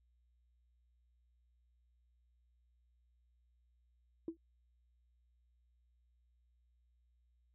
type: tone with exponential decay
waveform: sine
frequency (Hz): 329.6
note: E4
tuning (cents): 0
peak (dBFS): -33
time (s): 4.28-4.37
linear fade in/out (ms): 2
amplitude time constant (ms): 19
effects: tanh soft clip ceiling -30 dBFS + added 60 Hz sine -70 dBFS peak until 7.54 s